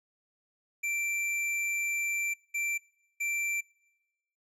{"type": "tone bursts at uneven times", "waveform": "square", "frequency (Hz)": 2349, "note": "D7", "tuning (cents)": 0, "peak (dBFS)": -30, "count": 3, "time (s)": [[0.83, 2.34], [2.54, 2.78], [3.2, 3.61]], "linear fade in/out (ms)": 10, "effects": ["noise-tail reverb RT60 1.0 s tail -24 dB re dry", "low-pass 11000 Hz 12 dB/octave"]}